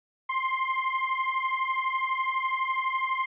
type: beating tone pair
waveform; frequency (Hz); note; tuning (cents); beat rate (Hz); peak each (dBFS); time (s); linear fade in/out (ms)
30% pulse; 1046.5 / 1058.5; C6 / C6; 0 / +20; 12; -26; 0.29-3.26; 10
effects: resampled to 8000 Hz